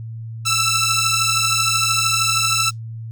10% pulse beating tone pair, 1319 / 1332 Hz, E6 / E6, +1 / +18 cents, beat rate 13 Hz, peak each -11 dBFS, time 0.45-2.71 s, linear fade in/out 20 ms, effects added 113 Hz sine -28 dBFS peak until 3.11 s + Opus 48 kbps

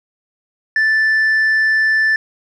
sine tone with tanh clipping, 1760 Hz, A6, in tune, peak -12 dBFS, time 0.76-2.16 s, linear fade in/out 2 ms, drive 2 dB, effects none

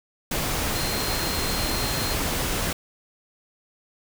sine tone in noise, 4186 Hz, C8, in tune, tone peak -32 dBFS, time 0.75-2.14 s, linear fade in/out 5 ms, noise pink, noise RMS -26 dBFS, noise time 0.31-2.73 s, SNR -9 dB, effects none

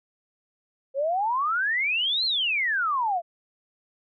sine exponential two-way sweep, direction up then down, 523 to 4285 to 656 Hz, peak -22 dBFS, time 0.94-3.22 s, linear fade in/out 50 ms, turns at 2.25 s, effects none

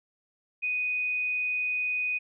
sine tone, 2489 Hz, D#7, in tune, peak -26 dBFS, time 0.62-2.19 s, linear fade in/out 20 ms, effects none

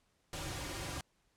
pink noise with comb filter, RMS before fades -41 dBFS, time 0.33-1.01 s, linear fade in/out 2 ms, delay 4.6 ms, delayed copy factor -0.65, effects pink hiss -75 dBFS RMS until 1.36 s + low-pass 10000 Hz 12 dB/octave

